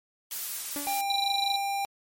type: noise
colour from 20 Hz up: blue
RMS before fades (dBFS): -33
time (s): 0.31-1.01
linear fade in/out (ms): 2
type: tone with exponential decay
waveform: sawtooth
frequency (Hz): 288.1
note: D4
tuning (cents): -33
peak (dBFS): -28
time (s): 0.76-1.14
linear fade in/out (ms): 0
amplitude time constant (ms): 82
type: tone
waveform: square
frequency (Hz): 795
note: G5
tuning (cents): +24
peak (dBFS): -28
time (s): 0.87-1.85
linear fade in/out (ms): 0
type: tone bursts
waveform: sine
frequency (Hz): 3951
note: B7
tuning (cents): 0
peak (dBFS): -23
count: 12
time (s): 1.1-1.56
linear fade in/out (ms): 2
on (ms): 20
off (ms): 20
effects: MP3 64 kbps